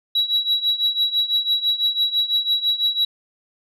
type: tone with tremolo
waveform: sine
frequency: 3894 Hz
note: B7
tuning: 25 cents flat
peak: -12 dBFS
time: 0.15-3.05 s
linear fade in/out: 5 ms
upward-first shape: triangle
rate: 6 Hz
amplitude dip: 90%
effects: tanh soft clip ceiling -13 dBFS